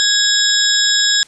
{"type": "tone cluster", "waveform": "sine", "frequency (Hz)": [1654, 3378, 3802, 5170, 7320], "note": ["G#6", "G#7", "A#7", "E8", "A#8"], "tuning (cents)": [-8, 29, 33, -34, -32], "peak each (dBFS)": -18, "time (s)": [0, 1.23], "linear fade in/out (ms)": 0, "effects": ["white hiss -46 dBFS RMS until 1.27 s", "resampled to 22050 Hz"]}